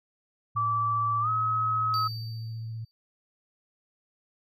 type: tone with vibrato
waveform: sine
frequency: 112.6 Hz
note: A2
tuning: 40 cents sharp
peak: -33 dBFS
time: 0.55-2.85 s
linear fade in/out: 10 ms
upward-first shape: sine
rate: 15 Hz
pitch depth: 18 cents each way
type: tone with pitch glide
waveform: sine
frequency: 1159 to 1278.6 Hz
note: D6 to D#6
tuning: -23 to +47 cents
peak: -24 dBFS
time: 0.56-2.08 s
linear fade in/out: 10 ms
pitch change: +170 cents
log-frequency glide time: 1.21-1.29 s
type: tone with exponential decay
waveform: triangle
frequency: 4621 Hz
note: D8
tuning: 29 cents flat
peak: -29 dBFS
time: 1.94-2.91 s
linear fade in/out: 0 ms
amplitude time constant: 210 ms
effects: none